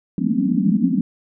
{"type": "band-pass noise", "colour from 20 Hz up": "white", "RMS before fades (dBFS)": -18, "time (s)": [0.18, 1.01], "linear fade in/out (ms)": 2, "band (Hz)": [170, 280], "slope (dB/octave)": 96, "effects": []}